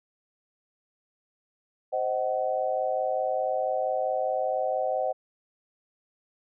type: chord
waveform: sine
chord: C diminished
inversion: none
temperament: just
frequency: 523.3 / 627.9 / 753.5 Hz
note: C5 / Eb5 / Gb5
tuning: 0 / +16 / +31 cents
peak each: -29 dBFS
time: 1.92-5.13 s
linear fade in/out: 20 ms
effects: none